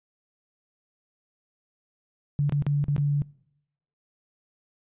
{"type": "tone with dropouts", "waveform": "sine", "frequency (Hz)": 144, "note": "D3", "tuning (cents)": -34, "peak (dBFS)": -20, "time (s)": [2.39, 3.22], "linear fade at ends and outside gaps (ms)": 0, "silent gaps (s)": [[2.495, 2.523], [2.623, 2.666], [2.841, 2.883], [2.964, 2.98]], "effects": ["noise-tail reverb RT60 0.8 s tail -23 dB re dry", "resampled to 8000 Hz"]}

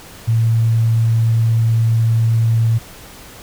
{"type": "tone", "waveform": "sine", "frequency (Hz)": 113.7, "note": "A#2", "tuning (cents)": -43, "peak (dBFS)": -11, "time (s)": [0.27, 2.79], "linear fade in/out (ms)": 20, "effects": ["pink hiss -38 dBFS RMS until 3.42 s"]}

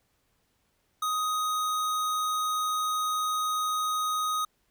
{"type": "tone", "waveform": "square", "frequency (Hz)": 1251, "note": "D#6", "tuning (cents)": 9, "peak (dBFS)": -27, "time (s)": [1.02, 4.45], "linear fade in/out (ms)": 5, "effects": ["pink hiss -72 dBFS RMS until 4.7 s"]}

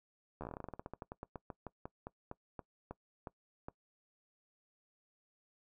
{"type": "slowing click train", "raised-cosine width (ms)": 1, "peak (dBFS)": -29, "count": 29, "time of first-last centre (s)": [0.41, 3.685], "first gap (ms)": 12, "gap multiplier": 1.14, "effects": ["noise-tail reverb RT60 0.1 s tail -21 dB re dry"]}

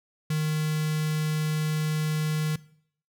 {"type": "tone with notch filter", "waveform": "square", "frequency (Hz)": 154.3, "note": "D#3", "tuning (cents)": -14, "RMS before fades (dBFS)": -26, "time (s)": [0.3, 2.56], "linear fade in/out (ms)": 5, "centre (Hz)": 660, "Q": 0.64, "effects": ["noise-tail reverb RT60 0.6 s tail -19 dB re dry"]}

